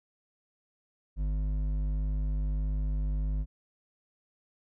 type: tone with hard clipping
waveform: sine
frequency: 50.8 Hz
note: G#1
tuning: 38 cents flat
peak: -29 dBFS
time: 1.16-3.46 s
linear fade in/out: 50 ms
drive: 8 dB
effects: none